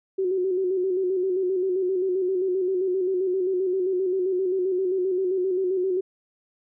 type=tone with vibrato; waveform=sine; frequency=372.3 Hz; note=F#4; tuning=11 cents sharp; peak=-21 dBFS; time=0.18-6.01 s; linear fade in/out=10 ms; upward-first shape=square; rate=7.6 Hz; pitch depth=49 cents each way; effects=none